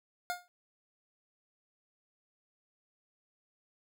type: tone with exponential decay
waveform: 25% pulse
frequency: 712 Hz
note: F5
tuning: 33 cents sharp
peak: -26 dBFS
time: 0.3-0.48 s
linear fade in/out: 0 ms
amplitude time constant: 37 ms
effects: none

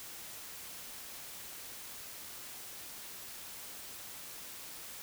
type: silence
effects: white hiss -47 dBFS RMS until 5.02 s

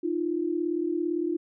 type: tone pair together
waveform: sine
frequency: 308.3 / 346 Hz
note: D#4 / F4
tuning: -16 / -16 cents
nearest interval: major second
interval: 200 cents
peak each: -29 / -27 dBFS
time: 0.03-1.37 s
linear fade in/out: 10 ms
effects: none

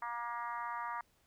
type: harmonic tone with a mistuned harmonic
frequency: 237.1 Hz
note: A#3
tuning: 30 cents sharp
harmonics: 3 / 4 / 5 / 6 / 7 / 8 / 9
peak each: -49 / -40 / -42 / -50 / -50 / -50 / -57 dBFS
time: 0.02-1.01 s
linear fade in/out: 2 ms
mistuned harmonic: 9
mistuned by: -22 cents
effects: pink hiss -72 dBFS RMS until 1.26 s

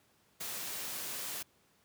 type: noise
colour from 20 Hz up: white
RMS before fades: -40 dBFS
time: 0.4-1.43 s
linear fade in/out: 10 ms
effects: pink hiss -69 dBFS RMS until 1.84 s + high-pass 100 Hz 12 dB/octave

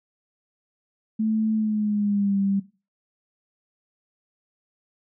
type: tone with pitch glide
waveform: sine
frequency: 218.7 to 197.1 Hz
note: A3 to G3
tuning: -10 to +10 cents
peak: -20 dBFS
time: 1.19-2.6 s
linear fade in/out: 10 ms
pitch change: -180 cents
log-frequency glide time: 1.54-2.38 s
effects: noise-tail reverb RT60 0.3 s tail -17 dB re dry

